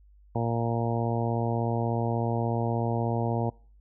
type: harmonic tone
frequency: 116.54 Hz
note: A#2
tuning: in tune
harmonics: 1 / 2 / 3 / 4 / 5 / 6 / 7 / 8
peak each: -28 / -32 / -35 / -34 / -36 / -35 / -37 / -38 dBFS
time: 0.35-3.5 s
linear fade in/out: 5 ms
effects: noise-tail reverb RT60 0.5 s tail -26 dB re dry + added 50 Hz sine -53 dBFS peak until 3.8 s